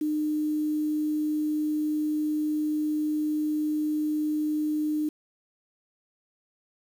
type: tone with quantisation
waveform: sine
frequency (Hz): 303.9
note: D#4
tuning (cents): -41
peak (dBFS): -24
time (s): 0.01-5.09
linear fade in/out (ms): 5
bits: 8
effects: none